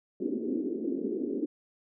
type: band-pass noise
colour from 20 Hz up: white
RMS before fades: -32 dBFS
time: 0.2-1.46 s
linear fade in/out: 5 ms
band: 230 to 400 Hz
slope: 48 dB/octave
effects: none